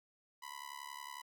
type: tone with amplitude modulation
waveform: sawtooth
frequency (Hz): 994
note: B5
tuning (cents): +11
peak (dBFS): -38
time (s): 0.42-1.22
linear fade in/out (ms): 10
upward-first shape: sine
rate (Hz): 71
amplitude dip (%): 95
effects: none